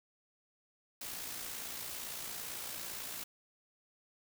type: noise with amplitude modulation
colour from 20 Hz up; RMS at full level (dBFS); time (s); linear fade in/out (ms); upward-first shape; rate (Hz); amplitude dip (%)
white; -41; 1.01-3.24; 5; sine; 57.8; 40
effects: none